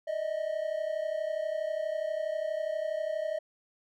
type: tone pair together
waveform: triangle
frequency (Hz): 603.7 / 636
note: D5 / D#5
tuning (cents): +48 / +38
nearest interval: minor second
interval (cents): 90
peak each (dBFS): -32 / -30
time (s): 0.07-3.39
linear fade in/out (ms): 10
effects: none